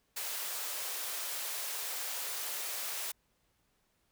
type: high-pass noise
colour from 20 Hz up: white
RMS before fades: -38 dBFS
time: 0.16-3.12 s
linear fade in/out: 10 ms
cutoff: 430 Hz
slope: 24 dB/octave
effects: pink hiss -75 dBFS RMS until 4.11 s